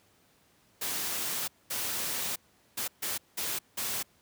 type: noise bursts at uneven times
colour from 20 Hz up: white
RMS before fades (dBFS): -33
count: 6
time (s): 0.81-1.48 / 1.7-2.36 / 2.77-2.88 / 3.02-3.18 / 3.37-3.59 / 3.77-4.03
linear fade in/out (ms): 10
effects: pink hiss -65 dBFS RMS until 4.21 s + high-pass 80 Hz 12 dB/octave